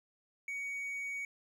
triangle tone, 2245 Hz, C#7, 21 cents sharp, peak -35 dBFS, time 0.48-1.25 s, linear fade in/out 2 ms, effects none

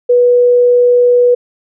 sine tone, 488.9 Hz, B4, 18 cents flat, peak -5 dBFS, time 0.09-1.35 s, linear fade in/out 10 ms, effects none

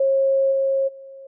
sine tone with level steps, 541 Hz, C#5, 42 cents flat, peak -15 / -17 / -37 dBFS, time 0-1.27 s, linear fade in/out 5 ms, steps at 0.51 / 0.87 s, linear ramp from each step 20 ms, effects none

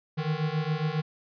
square beating tone pair, 151.3 / 158.6 Hz, D#3 / D#3, -48 / +33 cents, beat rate 7.3 Hz, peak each -30 dBFS, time 0.17-1.02 s, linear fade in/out 20 ms, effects resampled to 11025 Hz

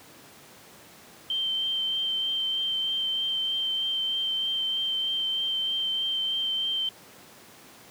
sine tone with vibrato, 3126 Hz, G7, 6 cents flat, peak -25 dBFS, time 1.3-6.89 s, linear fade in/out 2 ms, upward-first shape triangle, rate 3.2 Hz, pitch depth 14 cents each way, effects pink hiss -50 dBFS RMS until 7.9 s + high-pass 150 Hz 12 dB/octave

